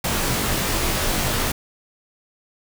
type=noise with comb filter; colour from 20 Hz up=pink; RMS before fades=-22 dBFS; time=0.04-1.52 s; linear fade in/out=5 ms; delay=20 ms; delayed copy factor=-0.9; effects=none